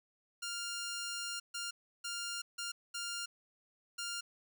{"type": "tone bursts at uneven times", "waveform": "10% pulse", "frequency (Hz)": 1400, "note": "F6", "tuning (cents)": 4, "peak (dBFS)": -30, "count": 6, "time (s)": [[0.42, 1.4], [1.54, 1.71], [2.04, 2.42], [2.58, 2.72], [2.94, 3.26], [3.98, 4.21]], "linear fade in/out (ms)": 10, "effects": []}